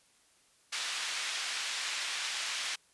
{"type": "band-pass noise", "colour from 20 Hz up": "pink", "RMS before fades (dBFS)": -36, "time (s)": [0.72, 2.76], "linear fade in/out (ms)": 10, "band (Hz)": [1900, 6200], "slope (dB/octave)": 12, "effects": ["white hiss -66 dBFS RMS until 2.93 s", "resampled to 24000 Hz"]}